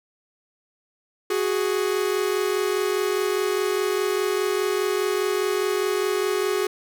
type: tone pair together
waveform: 45% pulse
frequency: 370.4 / 415.3 Hz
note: F#4 / G#4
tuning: +2 / 0 cents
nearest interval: major second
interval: 198 cents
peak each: -24 dBFS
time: 1.3-6.67 s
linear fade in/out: 5 ms
effects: none